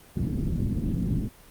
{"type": "low-pass noise", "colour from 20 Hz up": "white", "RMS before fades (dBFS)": -27, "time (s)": [0.15, 1.29], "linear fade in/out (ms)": 20, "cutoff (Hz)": 240, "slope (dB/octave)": 24, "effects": ["pink hiss -52 dBFS RMS until 1.5 s", "Opus 32 kbps"]}